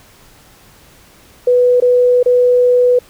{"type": "tone with dropouts", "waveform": "sine", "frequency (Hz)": 493.9, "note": "B4", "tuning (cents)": 0, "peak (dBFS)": -7, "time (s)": [1.47, 2.99], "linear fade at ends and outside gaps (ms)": 5, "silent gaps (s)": [[1.802, 1.821], [2.23, 2.259]], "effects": ["pink hiss -45 dBFS RMS until 3.09 s"]}